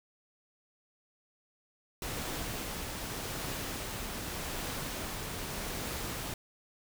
pink noise with tremolo, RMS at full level -37 dBFS, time 2.02-6.34 s, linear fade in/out 2 ms, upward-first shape triangle, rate 0.84 Hz, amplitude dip 25%, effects none

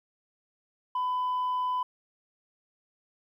sine tone, 1002 Hz, B5, 25 cents sharp, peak -24 dBFS, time 0.95-1.83 s, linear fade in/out 5 ms, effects tanh soft clip ceiling -25 dBFS + 11-bit

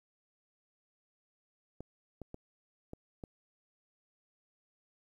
clicks, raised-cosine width 2 ms, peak -30 dBFS, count 5, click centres 1.806 / 2.217 / 2.344 / 2.934 / 3.238 s, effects 11-bit

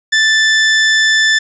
sawtooth tone, 1760 Hz, A6, in tune, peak -5 dBFS, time 0.12-1.39 s, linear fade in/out 10 ms, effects resampled to 16000 Hz + 7-bit

